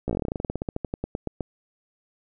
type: slowing click train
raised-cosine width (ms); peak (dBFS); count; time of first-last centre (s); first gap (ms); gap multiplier
2; -14; 25; 0.08-1.407; 15; 1.1
effects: none